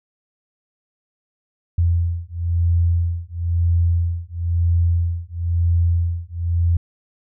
sine beating tone pair, 84.9 / 85.9 Hz, F2 / F2, -48 / -28 cents, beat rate 1 Hz, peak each -19 dBFS, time 1.78-6.77 s, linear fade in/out 5 ms, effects none

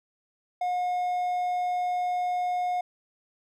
triangle tone, 720 Hz, F#5, 47 cents flat, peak -23 dBFS, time 0.61-2.81 s, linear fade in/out 5 ms, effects none

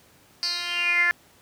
10% pulse tone with band-pass filter sweep, 349.2 Hz, F4, in tune, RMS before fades -24 dBFS, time 0.43-1.11 s, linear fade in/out 0 ms, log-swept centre 4700 to 1800 Hz, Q 9.4, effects pink hiss -56 dBFS RMS until 1.41 s + high-pass 80 Hz 12 dB/octave

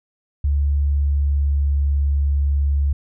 sine tone with pitch glide, 71.4 to 70.78 Hz, D2 to C#2, -48 to +37 cents, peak -15 dBFS, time 0.44-2.93 s, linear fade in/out 5 ms, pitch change -15 cents, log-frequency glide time 0.85-1.76 s, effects none

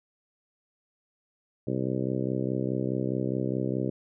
harmonic tone, 64.8 Hz, C2, 16 cents flat, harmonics 2 / 3 / 4 / 5 / 6 / 7 / 8 / 9, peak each -32 / -33 / -34 / -33 / -34 / -39 / -38 / -41 dBFS, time 1.67-3.9 s, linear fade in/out 5 ms, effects none

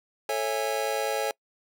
square chord, A major seventh, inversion none, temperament just, 440 / 550 / 660 / 825 Hz, A4 / C#5 / E5 / G#5, 0 / -14 / +2 / -12 cents, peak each -32 / -31 / -35 / -32 dBFS, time 0.29-1.31 s, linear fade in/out 2 ms, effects noise-tail reverb RT60 0.1 s tail -25 dB re dry

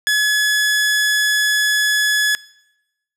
sawtooth tone, 1700 Hz, G#6, 40 cents sharp, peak -10 dBFS, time 0.07-2.35 s, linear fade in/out 0 ms, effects noise-tail reverb RT60 0.9 s tail -22 dB re dry + low-pass 12000 Hz 12 dB/octave

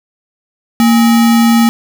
sine tone with sample-and-hold, 230.7 Hz, A#3, 18 cents flat, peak -5 dBFS, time 0.8-1.69 s, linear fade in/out 0 ms, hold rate 1050 Hz, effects none

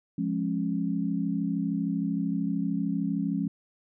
sine chord, Db major, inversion first, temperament equal with one note detuned, 174.61 / 207.7 / 274 Hz, F3 / Ab3 / Db4, 0 / 0 / -20 cents, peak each -30 dBFS, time 0.18-3.48 s, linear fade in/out 5 ms, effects none

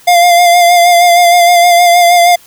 square tone with vibrato, 698.5 Hz, F5, in tune, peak -4 dBFS, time 0.07-2.36 s, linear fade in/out 10 ms, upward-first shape sine, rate 6.4 Hz, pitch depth 30 cents each way, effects white hiss -41 dBFS RMS until 2.46 s

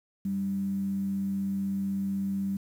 sine tone with frequency modulation, 196 Hz, G3, in tune, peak -27 dBFS, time 0.25-2.57 s, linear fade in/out 5 ms, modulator 100 Hz, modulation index 0.21, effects 9-bit

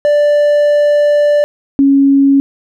triangle / sine tone pair in turn, 587.3 / 276.2 Hz, D5 / C#4, 0 / -6 cents, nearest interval octave + minor second, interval 1306 cents, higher first, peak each -5 dBFS, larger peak neither, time 0.05-1.44 / 1.79-2.4 s, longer first, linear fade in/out 0 ms, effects none

